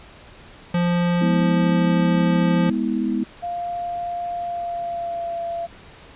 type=tone; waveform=square; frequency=174.61 Hz; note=F3; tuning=in tune; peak=-18 dBFS; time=0.74-2.7 s; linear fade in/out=5 ms
type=chord; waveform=sine; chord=E major; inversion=first; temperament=equal with one note detuned; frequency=207.7 / 246.9 / 323.2 Hz; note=G#3 / B3 / E4; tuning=0 / 0 / -34 cents; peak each=-24 / -23 / -25 dBFS; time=1.21-3.24 s; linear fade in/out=5 ms
type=tone with pitch glide; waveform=sine; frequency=698.5 to 681 Hz; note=F5 to F5; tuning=0 to -44 cents; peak=-24 dBFS; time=3.42-5.67 s; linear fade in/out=20 ms; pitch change=-44 cents; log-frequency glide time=4.33-5.39 s
effects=pink hiss -45 dBFS RMS until 6.15 s + resampled to 8000 Hz